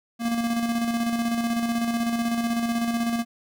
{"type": "tone with tremolo", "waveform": "square", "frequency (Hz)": 233.1, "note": "A#3", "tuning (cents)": 0, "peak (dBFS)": -22, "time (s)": [0.19, 3.25], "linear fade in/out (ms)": 50, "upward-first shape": "square", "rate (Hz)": 16, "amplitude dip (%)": 40, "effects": []}